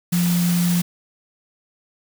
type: tone in noise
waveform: sine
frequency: 174.61 Hz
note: F3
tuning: in tune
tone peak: -16 dBFS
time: 0.12-0.82 s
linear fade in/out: 10 ms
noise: white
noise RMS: -28 dBFS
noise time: 0.12-0.82 s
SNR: +9 dB
effects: none